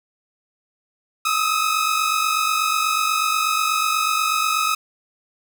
sawtooth tone pair together, 1250.8 / 1299 Hz, D#6 / E6, +9 / -26 cents, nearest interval minor second, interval 65 cents, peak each -17 / -18 dBFS, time 1.25-4.75 s, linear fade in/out 5 ms, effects none

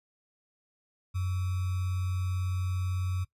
sine tone with sample-and-hold, 91.8 Hz, F#2, 13 cents flat, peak -28 dBFS, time 1.14-3.25 s, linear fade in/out 20 ms, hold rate 1225 Hz, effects noise-tail reverb RT60 0.1 s tail -18 dB re dry + resampled to 32000 Hz

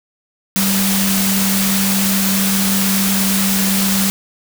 sine tone in noise, 194.5 Hz, G3, 13 cents flat, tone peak -16 dBFS, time 0.56-4.1 s, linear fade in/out 0 ms, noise white, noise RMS -18 dBFS, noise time 0.56-4.1 s, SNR -1 dB, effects none

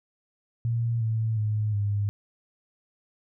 sine tone with pitch steps, 116.54 / 111.53 / 106.74 / 102.16 Hz, A#2 / A2 / G#2 / G#2, 0 / +24 / +48 / -28 cents, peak -23 dBFS, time 0.65-2.09 s, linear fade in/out 0 ms, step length 360 ms, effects none

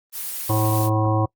blue noise, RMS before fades -29 dBFS, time 0.12-0.9 s, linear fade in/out 50 ms
harmonic tone, 108.4 Hz, A2, 25 cents flat, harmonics 1 / 3 / 5 / 7 / 9 / 10, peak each -19 / -24 / -26 / -27 / -29 / -29 dBFS, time 0.49-1.26 s, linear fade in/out 10 ms
effects noise-tail reverb RT60 0.1 s tail -25 dB re dry + Opus 24 kbps

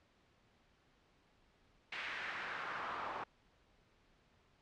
pink noise with band-pass filter sweep, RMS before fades -43 dBFS, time 1.92-3.24 s, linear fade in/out 5 ms, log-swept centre 2300 to 950 Hz, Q 1.9, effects pink hiss -71 dBFS RMS until 4.61 s + low-pass 4000 Hz 12 dB/octave

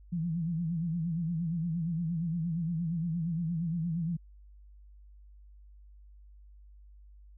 sine tone with vibrato, 167 Hz, E3, 23 cents sharp, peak -29 dBFS, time 0.12-4.17 s, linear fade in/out 10 ms, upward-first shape sine, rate 8.6 Hz, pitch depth 100 cents each way, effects added 50 Hz sine -51 dBFS peak until 7.37 s

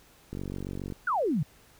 click train, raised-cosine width 3 ms, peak -23 dBFS, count 29, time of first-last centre 0.33-0.923 s, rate 47.2 Hz
sine exponential sweep, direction down, 1552 to 131.3 Hz, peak -24 dBFS, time 1.07-1.43 s, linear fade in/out 5 ms
effects pink hiss -58 dBFS RMS until 1.79 s

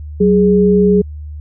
sine tone pair together, 187.42 / 415.3 Hz, F#3 / G#4, +23 / 0 cents, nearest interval octave + major second, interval 1377 cents, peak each -10 dBFS, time 0.2-1.02 s, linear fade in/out 10 ms, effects added 75 Hz sine -25 dBFS peak until 1.4 s

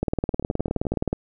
two click trains, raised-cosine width 2 ms, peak -23 / -9 dBFS, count 9 / 22, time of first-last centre 0.34-1.024 / 0.03-1.129 s, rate 11.7 / 19.1 Hz, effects none

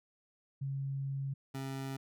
sine / 25% pulse tone pair in turn, 137 / 134.88 Hz, C#3 / C#3, -20 / -47 cents, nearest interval unison, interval 27 cents, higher first, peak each -34 / -34 dBFS, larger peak neither, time 0.61-1.34 / 1.54-1.97 s, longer first, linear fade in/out 10 ms, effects none

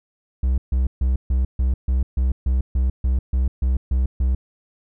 triangle tone bursts, 63.9 Hz, C2, 40 cents flat, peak -14 dBFS, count 14, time 0.43-4.35 s, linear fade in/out 5 ms, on 150 ms, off 140 ms, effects none

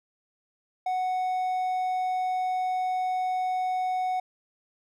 triangle tone, 740 Hz, F#5, in tune, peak -23 dBFS, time 0.86-4.2 s, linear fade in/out 5 ms, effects none

